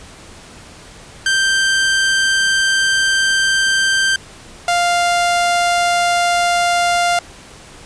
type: tone pair in turn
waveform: sawtooth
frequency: 1568 / 698.5 Hz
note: G6 / F5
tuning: 0 / 0 cents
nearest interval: octave + major second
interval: 1400 cents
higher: first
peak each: -9 dBFS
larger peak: neither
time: 1.26-4.16 / 4.68-7.19 s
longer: first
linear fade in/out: 2 ms
effects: pink hiss -39 dBFS RMS until 7.85 s + resampled to 22050 Hz